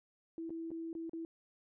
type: tone with dropouts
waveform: sine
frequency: 328.8 Hz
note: E4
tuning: 4 cents flat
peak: -39 dBFS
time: 0.38-1.25 s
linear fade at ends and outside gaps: 1 ms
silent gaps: 0.495-0.504 / 0.706-0.715 / 0.93-0.951 / 1.095-1.133 s
effects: none